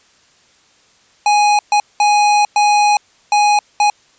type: tone bursts at uneven times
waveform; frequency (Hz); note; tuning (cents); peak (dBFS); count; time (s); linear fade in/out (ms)
square; 830.6; G#5; 0; -10; 6; 1.26-1.59 / 1.72-1.8 / 2-2.45 / 2.56-2.97 / 3.32-3.59 / 3.8-3.9; 2
effects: white hiss -52 dBFS RMS until 4.18 s + resampled to 16000 Hz